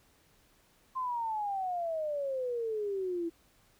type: exponential sweep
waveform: sine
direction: down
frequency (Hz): 1054 to 329.6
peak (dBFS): -31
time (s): 0.95-3.3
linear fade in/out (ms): 20
effects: pink hiss -66 dBFS RMS until 3.79 s